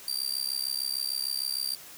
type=tone with amplitude modulation; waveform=sawtooth; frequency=4699 Hz; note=D8; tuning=in tune; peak=-22 dBFS; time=0.08-1.75 s; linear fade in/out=2 ms; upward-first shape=sine; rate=66.6 Hz; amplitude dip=100%; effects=white hiss -47 dBFS RMS until 1.97 s + high-pass 80 Hz 12 dB/octave